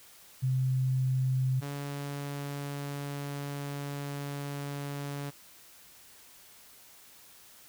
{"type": "tone pair in turn", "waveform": ["sine", "sawtooth"], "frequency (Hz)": [130, 142.32], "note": ["C3", "C#3"], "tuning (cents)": [-11, 46], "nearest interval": "major second", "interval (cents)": 157, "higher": "second", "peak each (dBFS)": [-25, -31], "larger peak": "first", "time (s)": [[0.42, 1.61], [1.61, 5.31]], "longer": "second", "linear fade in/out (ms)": 20, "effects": ["white hiss -55 dBFS RMS until 7.68 s"]}